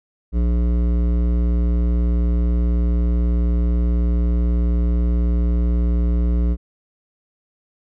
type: tone with hard clipping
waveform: sine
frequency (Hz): 59.2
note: A#1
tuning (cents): +27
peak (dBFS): -17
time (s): 0.32-6.57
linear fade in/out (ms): 50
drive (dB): 13
effects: none

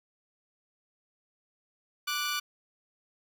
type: tone pair together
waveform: 15% pulse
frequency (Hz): 1174.7 / 1476.2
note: D6 / F#6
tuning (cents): 0 / -4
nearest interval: major third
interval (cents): 396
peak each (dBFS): -26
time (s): 2.07-2.4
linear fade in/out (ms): 10
effects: none

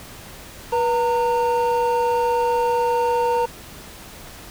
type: tone pair together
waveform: triangle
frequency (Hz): 484.9 / 917.5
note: B4 / A#5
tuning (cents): -32 / -28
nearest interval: major seventh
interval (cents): 1104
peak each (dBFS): -18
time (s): 0.72-3.46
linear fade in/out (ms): 10
effects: pink hiss -40 dBFS RMS until 4.5 s

